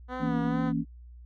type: tone with vibrato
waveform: 10% pulse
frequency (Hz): 248.3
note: B3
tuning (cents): +9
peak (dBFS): -24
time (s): 0.08-0.73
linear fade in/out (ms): 50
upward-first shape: sine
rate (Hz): 2.3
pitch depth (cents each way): 53
type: chord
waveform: sine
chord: A# diminished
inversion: second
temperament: equal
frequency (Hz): 164.81 / 233.1 / 277.2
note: E3 / A#3 / C#4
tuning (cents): 0 / 0 / 0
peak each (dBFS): -30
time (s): 0.19-0.85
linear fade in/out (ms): 50
effects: added 60 Hz sine -45 dBFS peak until 1.25 s + low-pass 2000 Hz 12 dB/octave